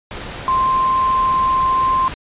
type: tone in noise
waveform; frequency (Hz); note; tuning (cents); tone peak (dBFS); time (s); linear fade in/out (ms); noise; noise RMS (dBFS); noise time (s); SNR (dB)
sine; 1046.5; C6; 0; -13; 0.48-2.08; 0; pink; -29; 0.11-2.14; +13
effects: resampled to 8000 Hz